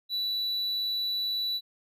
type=tone; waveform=triangle; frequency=3951 Hz; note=B7; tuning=in tune; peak=-26 dBFS; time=0.09-1.61 s; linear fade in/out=50 ms; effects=none